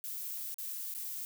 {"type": "noise with dropouts", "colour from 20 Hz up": "violet", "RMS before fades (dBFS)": -40, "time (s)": [0.04, 1.25], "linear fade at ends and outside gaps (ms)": 0, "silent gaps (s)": [[0.543, 0.584], [0.94, 0.949]], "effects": []}